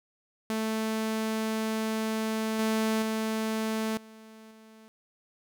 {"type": "tone with level steps", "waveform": "sawtooth", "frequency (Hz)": 220, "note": "A3", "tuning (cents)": 0, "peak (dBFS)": [-24, -21, -24, -44, -47], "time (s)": [0.5, 4.88], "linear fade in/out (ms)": 0, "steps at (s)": [2.59, 3.02, 3.97, 4.51], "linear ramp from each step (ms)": 2, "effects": []}